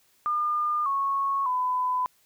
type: tone with pitch steps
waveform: sine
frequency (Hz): 1208 / 1101.4 / 1004.1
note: D6 / C#6 / B5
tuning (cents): +48 / -11 / +28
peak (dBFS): -23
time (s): 0.26-2.06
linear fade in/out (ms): 0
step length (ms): 600
effects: white hiss -64 dBFS RMS until 2.25 s